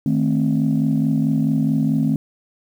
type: chord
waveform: sine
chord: A diminished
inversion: second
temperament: equal with one note detuned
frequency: 155.56 / 220 / 264.7 Hz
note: Eb3 / A3 / C4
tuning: 0 / 0 / +20 cents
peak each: -19 dBFS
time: 0.06-2.16 s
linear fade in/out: 2 ms
effects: tanh soft clip ceiling -9 dBFS + 8-bit